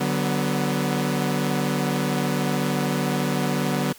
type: tone cluster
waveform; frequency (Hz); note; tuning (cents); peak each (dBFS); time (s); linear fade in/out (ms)
sawtooth; 146.9 / 187.8 / 245.9; D3 / F#3 / B3; +1 / +26 / -7; -22; 0-3.93; 10
effects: white hiss -48 dBFS RMS until 3.98 s